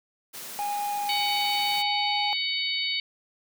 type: high-pass noise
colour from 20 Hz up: white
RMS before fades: -39 dBFS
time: 0.33-1.83 s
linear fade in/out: 20 ms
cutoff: 130 Hz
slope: 48 dB/octave
type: tone with pitch glide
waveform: triangle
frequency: 820 to 825.2 Hz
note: G#5 to G#5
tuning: -22 to -11 cents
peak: -25 dBFS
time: 0.59-2.33 s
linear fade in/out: 0 ms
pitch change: +11 cents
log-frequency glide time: 1.61-2.08 s
type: harmonic tone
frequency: 748 Hz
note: F#5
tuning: 19 cents sharp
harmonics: 3 / 4 / 5 / 6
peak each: -31 / -31 / -31 / -31 dBFS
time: 1.09-3 s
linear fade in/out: 2 ms
effects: none